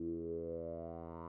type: tone with low-pass filter sweep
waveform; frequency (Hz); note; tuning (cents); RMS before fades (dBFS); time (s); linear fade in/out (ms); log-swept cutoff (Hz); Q
10% pulse; 83.1; E2; +15; -43; 0-1.28; 5; 310 to 1000; 8.6
effects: none